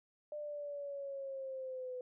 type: linear sweep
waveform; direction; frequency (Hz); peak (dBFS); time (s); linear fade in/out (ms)
sine; down; 599 to 500; -40; 0.32-2.01; 2
effects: none